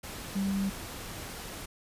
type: tone in noise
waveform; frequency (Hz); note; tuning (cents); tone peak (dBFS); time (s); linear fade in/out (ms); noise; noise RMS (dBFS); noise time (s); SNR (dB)
sine; 196; G3; 0; -27; 0.35-0.7; 10; pink; -41; 0.03-1.66; +11
effects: resampled to 32000 Hz